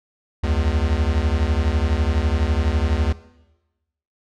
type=beating tone pair; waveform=square; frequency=70 / 82 Hz; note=C#2 / E2; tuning=+18 / -9 cents; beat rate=12 Hz; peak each=-21 / -22 dBFS; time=0.43-3.13 s; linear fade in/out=10 ms; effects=noise-tail reverb RT60 1.0 s tail -17 dB re dry + low-pass 5000 Hz 12 dB/octave